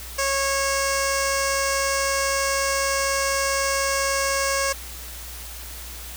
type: tone with low-pass filter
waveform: 15% pulse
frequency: 548 Hz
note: C#5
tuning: 20 cents flat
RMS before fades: -23 dBFS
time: 0.18-4.73 s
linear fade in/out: 10 ms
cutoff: 7400 Hz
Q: 7.1
effects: added 60 Hz sine -38 dBFS peak until 6.16 s + white hiss -38 dBFS RMS until 6.16 s